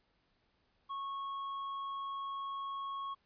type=tone with hard clipping; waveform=sine; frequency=1100 Hz; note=C#6; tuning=14 cents flat; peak=-39 dBFS; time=0.89-3.15 s; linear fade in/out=20 ms; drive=4 dB; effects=pink hiss -75 dBFS RMS until 3.25 s + resampled to 11025 Hz